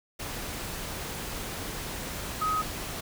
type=tone in noise; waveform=sine; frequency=1263 Hz; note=D#6; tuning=26 cents sharp; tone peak=-25 dBFS; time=2.41-2.62 s; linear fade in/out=10 ms; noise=pink; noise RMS=-36 dBFS; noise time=0.19-3.01 s; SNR=+8 dB; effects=none